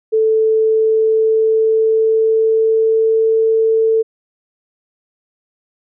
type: tone with pitch glide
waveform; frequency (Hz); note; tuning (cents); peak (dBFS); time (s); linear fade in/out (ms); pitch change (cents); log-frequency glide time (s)
sine; 440 to 445.6; A4 to A4; 0 to +22; -10; 0.12-4.03; 20; +22; 0.61-3.42
effects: none